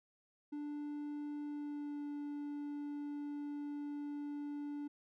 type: tone with pitch glide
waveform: triangle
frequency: 293.7 to 290.7 Hz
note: D4 to D4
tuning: 0 to -18 cents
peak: -38 dBFS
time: 0.52-4.88 s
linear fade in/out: 10 ms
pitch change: -18 cents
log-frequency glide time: 1.44-2.05 s
effects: none